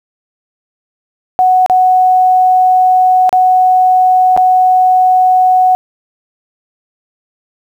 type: tone with dropouts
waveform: sine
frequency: 740 Hz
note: F#5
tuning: in tune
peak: -5 dBFS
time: 1.39-5.75 s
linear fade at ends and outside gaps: 0 ms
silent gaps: 1.662-1.698 / 3.293-3.328 / 4.365-4.375 s
effects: 7-bit